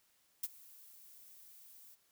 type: noise with ADSR envelope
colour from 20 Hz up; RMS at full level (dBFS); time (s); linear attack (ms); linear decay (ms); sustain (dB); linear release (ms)
violet; -35; 0.43-1.96; 9; 31; -23; 26
effects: white hiss -73 dBFS RMS until 2.11 s